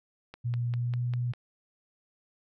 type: click train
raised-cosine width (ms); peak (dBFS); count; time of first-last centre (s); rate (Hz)
0.3; -27; 6; 0.34-1.336; 5.02
type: tone with pitch glide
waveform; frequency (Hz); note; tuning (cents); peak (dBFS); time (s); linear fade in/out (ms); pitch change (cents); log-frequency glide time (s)
sine; 120 to 122.03; B2 to B2; -49 to -20; -27; 0.44-1.33; 20; +29; 0.72-1.01
effects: none